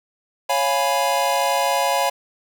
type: chord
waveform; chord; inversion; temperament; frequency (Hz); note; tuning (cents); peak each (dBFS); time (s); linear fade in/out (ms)
square; C# dominant seventh; none; equal; 554.4 / 698.5 / 830.6 / 987.8; C#5 / E#5 / G#5 / B5; 0 / 0 / 0 / 0; -24; 0.49-2.1; 10
effects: none